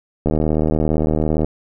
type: click train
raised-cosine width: 2 ms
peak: -5 dBFS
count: 93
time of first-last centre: 0.26-1.446 s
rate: 77.6 Hz
effects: none

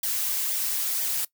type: noise with flanger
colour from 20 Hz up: blue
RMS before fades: -27 dBFS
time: 0.03-1.25 s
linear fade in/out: 5 ms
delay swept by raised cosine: 0.73 to 4.63 ms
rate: 2 Hz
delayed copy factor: -0.55
effects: noise-tail reverb RT60 0.1 s tail -20 dB re dry

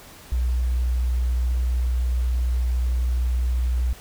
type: tone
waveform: sine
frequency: 61.5 Hz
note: B1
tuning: 7 cents flat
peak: -19 dBFS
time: 0.32-3.93 s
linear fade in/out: 0 ms
effects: pink hiss -45 dBFS RMS until 4 s

